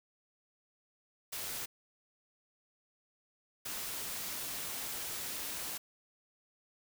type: noise bursts at uneven times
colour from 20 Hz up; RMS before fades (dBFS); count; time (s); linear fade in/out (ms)
white; -40; 2; 1.32-1.66 / 3.65-5.78; 10
effects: none